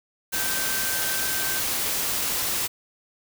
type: tone in noise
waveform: sine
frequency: 1553 Hz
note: G6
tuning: 17 cents flat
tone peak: -32 dBFS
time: 0.32-1.61 s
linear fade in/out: 20 ms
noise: white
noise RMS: -26 dBFS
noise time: 0.32-2.68 s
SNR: -9 dB
effects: none